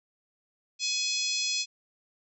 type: harmonic tone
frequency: 844 Hz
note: G#5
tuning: 28 cents sharp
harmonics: 3 / 4 / 5 / 6 / 7 / 8 / 9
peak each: -34 / -35 / -33 / -33 / -34 / -40 / -41 dBFS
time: 0.79-1.66 s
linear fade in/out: 50 ms
effects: none

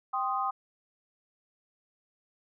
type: chord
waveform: sine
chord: C minor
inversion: second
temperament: equal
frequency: 784 / 1046.5 / 1244.5 Hz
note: G5 / C6 / Eb6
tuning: 0 / 0 / 0 cents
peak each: -32 / -33 / -31 dBFS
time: 0.13-0.51 s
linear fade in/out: 10 ms
effects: none

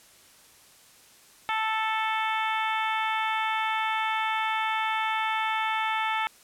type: harmonic tone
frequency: 440 Hz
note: A4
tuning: in tune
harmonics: 2 / 3 / 4 / 5 / 6 / 7 / 8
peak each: -28 / -31 / -34 / -33 / -37 / -40 / -40 dBFS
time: 1.49-6.27 s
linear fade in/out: 0 ms
effects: white hiss -55 dBFS RMS until 6.43 s + low-pass 12000 Hz 12 dB/octave

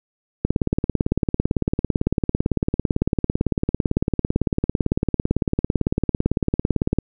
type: click train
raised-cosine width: 3 ms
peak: -5 dBFS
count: 118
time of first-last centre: 0.45-6.986 s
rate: 17.9 Hz
effects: none

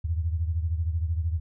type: beating tone pair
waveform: sine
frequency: 80.3 / 93.3 Hz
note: E2 / F#2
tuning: -45 / +15 cents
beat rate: 13 Hz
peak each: -25 / -31 dBFS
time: 0.04-1.4 s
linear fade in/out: 10 ms
effects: none

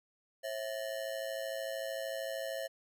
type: ring-modulated tone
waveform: square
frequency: 599 Hz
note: D5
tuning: 34 cents sharp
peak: -34 dBFS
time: 0.43-2.68 s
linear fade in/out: 20 ms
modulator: 56.6 Hz
effects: 12-bit

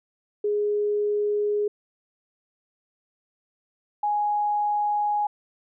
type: tone pair in turn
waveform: sine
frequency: 415.3 / 831.6 Hz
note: G#4 / G#5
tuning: 0 / +2 cents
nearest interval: octave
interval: 1202 cents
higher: second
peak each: -21 dBFS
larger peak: neither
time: 0.44-1.68 / 4.03-5.27 s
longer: neither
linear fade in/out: 5 ms
effects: none

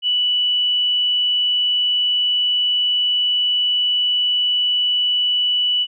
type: tone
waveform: sine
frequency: 2960 Hz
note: F#7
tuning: in tune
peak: -15 dBFS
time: 0.02-5.87 s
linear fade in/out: 50 ms
effects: none

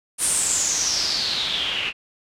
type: noise with low-pass filter sweep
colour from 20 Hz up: white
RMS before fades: -23 dBFS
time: 0.18-1.93 s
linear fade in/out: 50 ms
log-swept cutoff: 9700 to 2600 Hz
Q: 6.9
effects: none

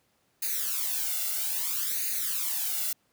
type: noise with flanger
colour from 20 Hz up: blue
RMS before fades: -30 dBFS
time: 0.42-2.93 s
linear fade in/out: 5 ms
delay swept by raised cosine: 0.45 to 1.45 ms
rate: 0.61 Hz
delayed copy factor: +0.85
effects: pink hiss -70 dBFS RMS until 3.12 s + high-pass 100 Hz 12 dB/octave

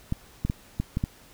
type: clicks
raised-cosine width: 5 ms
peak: -13 dBFS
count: 6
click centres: 0.124 / 0.45 / 0.499 / 0.8 / 0.971 / 1.039 s
effects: pink hiss -53 dBFS RMS until 1.33 s

